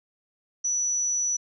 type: tone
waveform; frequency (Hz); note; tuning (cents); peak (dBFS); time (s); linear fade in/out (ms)
sine; 5920; F#8; 0; -23; 0.64-1.37; 10
effects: none